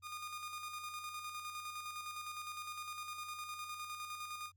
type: tone with tremolo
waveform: sawtooth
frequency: 1222 Hz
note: D#6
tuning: 32 cents flat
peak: -38 dBFS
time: 0.02-4.52 s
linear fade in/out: 50 ms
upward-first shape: square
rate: 9.8 Hz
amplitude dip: 40%
effects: added 92 Hz sine -68 dBFS peak until 4.56 s